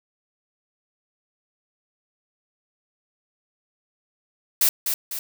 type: noise with echo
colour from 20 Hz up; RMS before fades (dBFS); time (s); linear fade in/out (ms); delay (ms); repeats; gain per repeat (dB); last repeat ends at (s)
blue; -18; 4.61-4.69; 2; 250; 2; -6; 5.19
effects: none